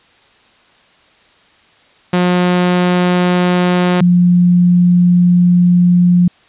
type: tone pair in turn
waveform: sawtooth / sine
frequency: 179 / 176.94 Hz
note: F3 / F3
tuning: +43 / +23 cents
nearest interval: unison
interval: 20 cents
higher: first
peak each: -6 dBFS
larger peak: neither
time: 2.13-4.01 / 4.01-6.28 s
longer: second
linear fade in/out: 5 ms
effects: white hiss -49 dBFS RMS until 6.48 s + resampled to 8000 Hz